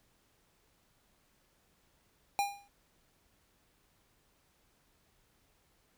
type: tone with exponential decay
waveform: square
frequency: 807 Hz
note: G#5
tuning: 50 cents flat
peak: -26 dBFS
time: 2.39-2.68 s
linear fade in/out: 0 ms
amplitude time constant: 62 ms
effects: pink hiss -71 dBFS RMS until 5.97 s